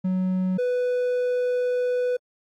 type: tone pair in turn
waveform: triangle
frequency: 185.5 / 495.8 Hz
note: F#3 / B4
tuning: +5 / +7 cents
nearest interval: octave + perfect fourth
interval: 1702 cents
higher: second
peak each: -19 dBFS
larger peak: neither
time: 0.04-0.58 / 0.58-2.17 s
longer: second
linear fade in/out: 10 ms
effects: AAC 64 kbps